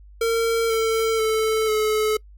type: tone with pitch steps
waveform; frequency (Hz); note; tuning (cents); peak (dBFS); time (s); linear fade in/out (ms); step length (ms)
square; 457.3 / 448.1 / 439.2 / 430.4; A#4 / A4 / A4 / A4; -33 / +32 / -3 / -38; -19; 0.21-2.17; 5; 490
effects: noise-tail reverb RT60 0.1 s tail -25 dB re dry + added 50 Hz sine -43 dBFS peak until 2.37 s